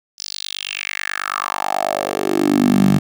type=tone with high-pass filter sweep; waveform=10% pulse; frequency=49.23 Hz; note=G1; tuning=8 cents sharp; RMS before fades=-19 dBFS; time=0.18-2.99 s; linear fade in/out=10 ms; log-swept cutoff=5300 to 160 Hz; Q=4.5; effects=none